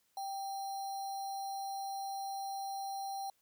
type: tone with sample-and-hold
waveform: sine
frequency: 784 Hz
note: G5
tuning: in tune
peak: -37 dBFS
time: 0.17-3.3 s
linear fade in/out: 2 ms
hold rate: 4900 Hz
effects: white hiss -75 dBFS RMS until 3.41 s